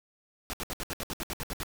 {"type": "noise bursts", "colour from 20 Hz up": "pink", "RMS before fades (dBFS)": -35, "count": 12, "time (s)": [0.5, 1.633], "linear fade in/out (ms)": 0, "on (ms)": 33, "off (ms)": 67, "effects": []}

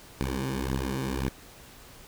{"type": "beating tone pair", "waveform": "10% pulse", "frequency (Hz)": [65.41, 67.31], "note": ["C2", "C2"], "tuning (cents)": [0, 50], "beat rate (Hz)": 1.9, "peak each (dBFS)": -23, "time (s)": [0.21, 1.29], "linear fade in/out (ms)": 0, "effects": ["pink hiss -50 dBFS RMS until 2.07 s"]}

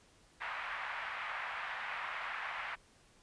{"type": "band-pass noise", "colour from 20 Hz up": "white", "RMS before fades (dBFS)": -41, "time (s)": [0.4, 2.76], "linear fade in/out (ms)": 20, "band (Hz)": [790, 2200], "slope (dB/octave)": 24, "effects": ["pink hiss -65 dBFS RMS until 3.22 s", "resampled to 22050 Hz"]}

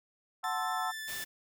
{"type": "chord", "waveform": "sine", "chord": "F# half-diminished seventh", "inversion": "none", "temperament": "equal", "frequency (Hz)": [740, 880, 1046.5, 1318.5], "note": ["F#5", "A5", "C6", "E6"], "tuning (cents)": [0, 0, 0, 0], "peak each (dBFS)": [-36, -37, -39, -36], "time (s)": [0.43, 0.92], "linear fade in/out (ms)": 20}
{"type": "tone with vibrato", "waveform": "sawtooth", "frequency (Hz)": 1760, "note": "A6", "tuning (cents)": 0, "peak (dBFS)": -35, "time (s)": [0.44, 1.24], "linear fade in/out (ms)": 0, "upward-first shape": "sine", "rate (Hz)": 4.7, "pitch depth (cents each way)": 10}
{"type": "noise", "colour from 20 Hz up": "white", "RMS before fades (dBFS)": -42, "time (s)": [1.07, 1.25], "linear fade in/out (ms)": 20}
{"effects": []}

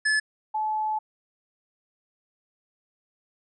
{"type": "tone pair in turn", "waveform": ["square", "sine"], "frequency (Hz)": [1724, 862], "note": ["A6", "A5"], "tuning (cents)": [-36, -36], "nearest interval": "octave", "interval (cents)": 1200, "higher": "first", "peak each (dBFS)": [-21, -24], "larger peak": "first", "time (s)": [[0.05, 0.2], [0.54, 0.99]], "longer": "second", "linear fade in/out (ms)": 10, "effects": ["resampled to 22050 Hz"]}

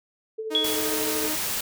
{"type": "tone with tremolo", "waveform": "sine", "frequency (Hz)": 440, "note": "A4", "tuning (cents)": 0, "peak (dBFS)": -27, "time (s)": [0.38, 1.29], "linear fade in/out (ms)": 10, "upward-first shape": "triangle", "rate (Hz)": 13, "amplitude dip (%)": 55}
{"type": "tone with pitch glide", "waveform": "sawtooth", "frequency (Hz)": [311.1, 309.3], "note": ["D#4", "D#4"], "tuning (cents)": [0, -10], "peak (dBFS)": -26, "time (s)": [0.5, 1.36], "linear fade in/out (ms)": 20, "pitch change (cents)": -10, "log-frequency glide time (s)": [0.96, 1.11]}
{"type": "tone with exponential decay", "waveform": "sine", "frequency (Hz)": 3361, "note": "G#7", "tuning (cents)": 20, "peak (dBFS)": -17, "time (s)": [0.55, 1.01], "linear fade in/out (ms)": 0, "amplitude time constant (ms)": 100}
{"type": "noise", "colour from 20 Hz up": "white", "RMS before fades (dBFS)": -28, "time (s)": [0.64, 1.61], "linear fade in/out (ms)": 5}
{"effects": []}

